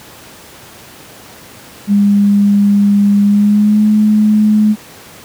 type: tone with pitch glide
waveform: sine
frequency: 202.7 to 212.7 Hz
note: G#3 to G#3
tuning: -42 to +42 cents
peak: -6 dBFS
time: 1.87-4.76 s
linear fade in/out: 50 ms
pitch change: +84 cents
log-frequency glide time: 3.22-3.85 s
effects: pink hiss -36 dBFS RMS until 5.24 s + high-pass 100 Hz 12 dB/octave